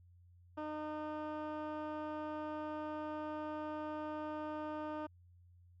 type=tone with low-pass filter; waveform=15% pulse; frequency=305.3 Hz; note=D#4; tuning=33 cents flat; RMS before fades=-42 dBFS; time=0.57-5.07 s; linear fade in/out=10 ms; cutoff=1500 Hz; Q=0.77; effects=added 88 Hz sine -60 dBFS peak until 5.8 s